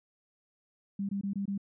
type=tone bursts; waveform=sine; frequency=198.6 Hz; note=G3; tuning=23 cents sharp; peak=-30 dBFS; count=5; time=0.99-1.578 s; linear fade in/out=5 ms; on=100 ms; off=22 ms; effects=none